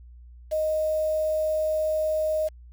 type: tone with quantisation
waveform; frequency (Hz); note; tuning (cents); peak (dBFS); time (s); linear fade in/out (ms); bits
sine; 622.3; D#5; 0; -22; 0.51-2.49; 20; 7
effects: added 60 Hz sine -44 dBFS peak until 2.72 s